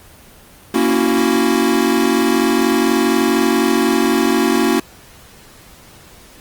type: chord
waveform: square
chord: F# dominant seventh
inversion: first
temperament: equal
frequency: 233.1 / 277.2 / 329.6 / 370 Hz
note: A#3 / C#4 / E4 / F#4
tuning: 0 / 0 / 0 / 0 cents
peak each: -19 dBFS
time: 0.74-4.8 s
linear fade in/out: 5 ms
effects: pink hiss -43 dBFS RMS until 6.4 s + Opus 24 kbps